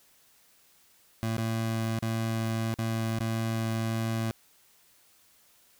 25% pulse tone with dropouts, 112.7 Hz, A2, 42 cents sharp, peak -24 dBFS, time 1.23-4.31 s, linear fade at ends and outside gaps 0 ms, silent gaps 1.368-1.382 / 1.989-2.025 / 2.74-2.787 / 3.189-3.204 s, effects white hiss -62 dBFS RMS until 5.79 s

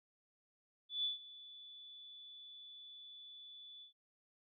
sine tone with ADSR envelope, 3466 Hz, A7, 27 cents flat, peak -33 dBFS, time 0.89-3.93 s, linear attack 150 ms, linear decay 140 ms, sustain -19 dB, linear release 110 ms, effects none

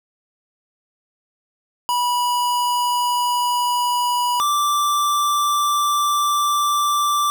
square tone pair in turn, 976 / 1172.8 Hz, B5 / D6, -21 / -3 cents, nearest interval minor third, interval 318 cents, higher second, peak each -18 / -17 dBFS, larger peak second, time 1.89-4.4 / 4.4-7.3 s, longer second, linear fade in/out 0 ms, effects none

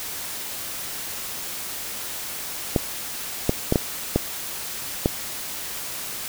clicks, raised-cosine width 2 ms, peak -4 dBFS, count 6, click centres 2.762 / 3.494 / 3.724 / 3.758 / 4.16 / 5.059 s, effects white hiss -32 dBFS RMS until 6.28 s

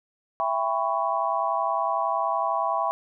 sine chord, C# half-diminished seventh, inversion first, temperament just, 665.2 / 798.3 / 997.9 / 1108.7 Hz, E5 / G5 / B5 / C#6, +16 / +31 / +18 / 0 cents, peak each -28 dBFS, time 0.4-2.91 s, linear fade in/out 0 ms, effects none

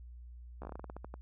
slowing click train, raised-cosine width 1 ms, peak -30 dBFS, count 13, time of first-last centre 0.62-1.141 s, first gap 14 ms, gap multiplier 1.19, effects added 60 Hz sine -47 dBFS peak until 1.21 s

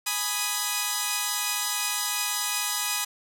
5% pulse chord, G# minor, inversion none, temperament equal, 830.6 / 987.8 / 1244.5 Hz, G#5 / B5 / D#6, 0 / 0 / 0 cents, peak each -19 / -18 / -18 dBFS, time 0.06-3.05 s, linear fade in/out 10 ms, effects none

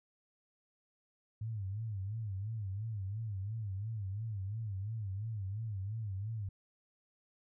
sine tone with vibrato, 103.83 Hz, G#2, in tune, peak -36 dBFS, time 1.41-6.49 s, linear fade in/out 5 ms, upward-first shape sine, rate 2.9 Hz, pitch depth 160 cents each way, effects none

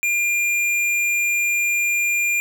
sine tone with tanh clipping, 2400 Hz, D7, 37 cents sharp, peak -19 dBFS, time 0.03-2.4 s, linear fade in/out 0 ms, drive 15 dB, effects none

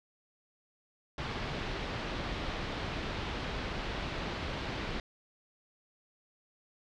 pink low-pass noise, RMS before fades -37 dBFS, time 1.18-5 s, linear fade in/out 2 ms, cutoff 4200 Hz, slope 24 dB/octave, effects none

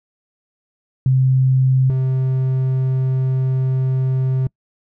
sine / triangle tone pair in turn, 130.81 / 130.81 Hz, C3 / C3, 0 / 0 cents, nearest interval unison, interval 0 cents, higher neither, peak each -11 / -13 dBFS, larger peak first, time 1.06-1.9 / 1.9-4.47 s, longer second, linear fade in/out 2 ms, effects noise-tail reverb RT60 0.1 s tail -26 dB re dry

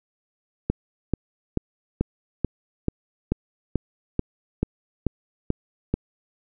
click train, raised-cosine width 3 ms, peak -8 dBFS, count 13, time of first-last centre 0.7-5.94 s, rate 2.29 Hz, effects none

